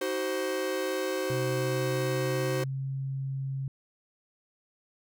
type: chord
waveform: 45% pulse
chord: C diminished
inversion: first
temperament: just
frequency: 314 / 376.7 / 523.3 Hz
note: Eb4 / Gb4 / C5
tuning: +16 / +31 / 0 cents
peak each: -37 / -32 / -32 dBFS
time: 0.01-2.64 s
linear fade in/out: 5 ms
type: tone with pitch glide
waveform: sine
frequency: 129.2 to 135 Hz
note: C3 to C#3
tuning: -21 to -45 cents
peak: -30 dBFS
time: 1.3-3.68 s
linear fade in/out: 2 ms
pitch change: +76 cents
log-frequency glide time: 1.49-2.87 s
effects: none